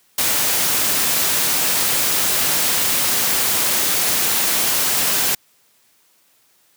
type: noise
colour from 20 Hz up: white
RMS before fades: -18 dBFS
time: 0.18-5.35 s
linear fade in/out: 5 ms
effects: white hiss -58 dBFS RMS until 6.76 s + high-pass 100 Hz 12 dB/octave